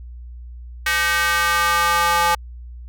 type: tone with high-pass filter sweep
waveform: square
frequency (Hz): 171.3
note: F3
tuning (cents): -33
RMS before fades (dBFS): -18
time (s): 0.86-2.35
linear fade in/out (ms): 5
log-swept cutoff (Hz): 1700 to 940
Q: 2.6
effects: added 60 Hz sine -33 dBFS peak until 2.88 s